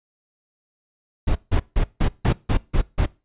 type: noise bursts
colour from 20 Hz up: brown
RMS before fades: -17 dBFS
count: 8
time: 1.27-3.062 s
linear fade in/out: 10 ms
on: 84 ms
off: 160 ms
effects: noise-tail reverb RT60 0.3 s tail -22 dB re dry + resampled to 8000 Hz